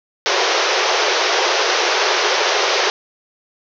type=band-pass noise; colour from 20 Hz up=pink; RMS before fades=-17 dBFS; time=0.26-2.9 s; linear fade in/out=0 ms; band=360 to 6200 Hz; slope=96 dB/octave; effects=none